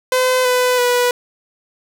sawtooth tone with pitch steps, 510 / 500.1 / 490.4 Hz, C5 / B4 / B4, -44 / +22 / -12 cents, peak -9 dBFS, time 0.12-1.11 s, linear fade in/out 2 ms, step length 330 ms, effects none

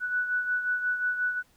sine beating tone pair, 1480 / 1485.6 Hz, F#6 / F#6, 0 / +7 cents, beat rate 5.6 Hz, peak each -26 / -34 dBFS, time 0-1.43 s, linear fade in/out 50 ms, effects pink hiss -64 dBFS RMS until 1.56 s

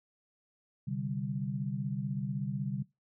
sine chord, C suspended second, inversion none, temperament equal, 130.81 / 146.83 / 196 Hz, C3 / D3 / G3, 0 / 0 / 0 cents, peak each -36 / -36 / -37 dBFS, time 0.87-2.83 s, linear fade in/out 10 ms, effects noise-tail reverb RT60 0.2 s tail -20 dB re dry

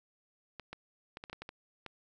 clicks, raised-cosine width 0.3 ms, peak -27 dBFS, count 9, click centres 0.597 / 0.73 / 1.171 / 1.239 / 1.298 / 1.33 / 1.42 / 1.491 / 1.863 s, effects none

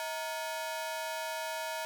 sawtooth ring-modulated tone, 784 Hz, G5, in tune, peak -28 dBFS, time 0-1.85 s, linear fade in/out 0 ms, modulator 145 Hz, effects none

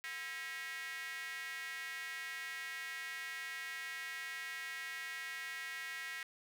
square tone with high-pass filter, 146.83 Hz, D3, in tune, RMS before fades -44 dBFS, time 0.04-6.23 s, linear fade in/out 0 ms, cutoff 1900 Hz, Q 4.2, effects none

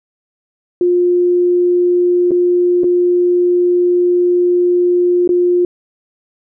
sine tone with dropouts, 354.5 Hz, F4, 26 cents sharp, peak -9 dBFS, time 0.81-5.65 s, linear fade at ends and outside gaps 2 ms, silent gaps 2.309-2.316 / 2.835-2.841 / 5.276-5.291 s, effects none

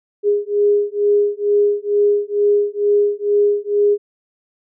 sine beating tone pair, 410 / 412.2 Hz, G#4 / G#4, -22 / -13 cents, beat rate 2.2 Hz, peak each -16 dBFS, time 0.23-3.98 s, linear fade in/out 50 ms, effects none

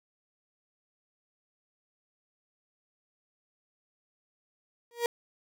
35% pulse tone with exponential growth, 473.2 Hz, A#4, 26 cents sharp, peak -20 dBFS, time 4.91-5.06 s, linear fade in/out 1 ms, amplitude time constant 32 ms, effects none

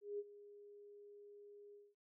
sine tone with ADSR envelope, 410 Hz, G#4, 22 cents flat, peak -39 dBFS, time 0.01-1.95 s, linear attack 180 ms, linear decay 40 ms, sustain -17 dB, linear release 210 ms, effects none

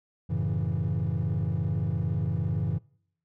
triangle chord, F# minor seventh, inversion none, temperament equal, 92.5 / 110 / 138.59 / 164.81 Hz, F#2 / A2 / C#3 / E3, 0 / 0 / 0 / 0 cents, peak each -28 dBFS, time 0.29-2.79 s, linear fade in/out 20 ms, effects noise-tail reverb RT60 0.7 s tail -26 dB re dry + tanh soft clip ceiling -19 dBFS

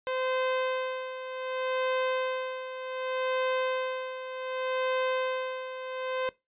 sawtooth tone with tremolo, 516 Hz, C5, 24 cents flat, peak -22 dBFS, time 0.07-6.29 s, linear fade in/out 0 ms, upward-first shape sine, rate 0.66 Hz, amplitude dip 70%, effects noise-tail reverb RT60 0.2 s tail -20 dB re dry + resampled to 8000 Hz

